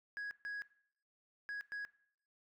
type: tone bursts at uneven times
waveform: sine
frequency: 1661.2 Hz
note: G#6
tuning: in tune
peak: -37 dBFS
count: 4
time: 0.17-0.31 / 0.45-0.62 / 1.49-1.61 / 1.72-1.85 s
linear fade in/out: 0 ms
effects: noise-tail reverb RT60 0.6 s tail -19 dB re dry + tanh soft clip ceiling -39 dBFS